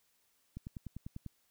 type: click train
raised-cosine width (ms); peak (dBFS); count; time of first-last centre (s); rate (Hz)
5; -30; 8; 0.57-1.263; 10.1
effects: white hiss -74 dBFS RMS until 1.5 s